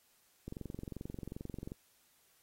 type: click train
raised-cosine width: 3 ms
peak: -29 dBFS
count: 29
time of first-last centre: 0.48-1.719 s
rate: 22.6 Hz
effects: white hiss -70 dBFS RMS until 2.42 s + AAC 48 kbps